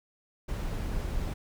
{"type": "noise", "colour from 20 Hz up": "brown", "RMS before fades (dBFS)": -32, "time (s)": [0.48, 1.34], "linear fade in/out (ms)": 10, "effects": []}